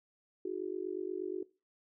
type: tone with amplitude modulation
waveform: sine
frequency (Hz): 370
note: F#4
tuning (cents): 0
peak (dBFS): -30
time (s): 0.45-1.43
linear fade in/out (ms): 5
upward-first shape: sine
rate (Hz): 48.4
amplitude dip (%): 100
effects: noise-tail reverb RT60 0.3 s tail -20 dB re dry